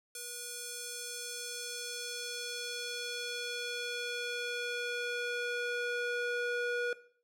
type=tone with band-pass filter sweep; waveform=square; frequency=483.1 Hz; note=B4; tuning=38 cents flat; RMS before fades=-37 dBFS; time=0.15-6.93 s; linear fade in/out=2 ms; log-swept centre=9700 to 1300 Hz; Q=0.97; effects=noise-tail reverb RT60 0.5 s tail -17 dB re dry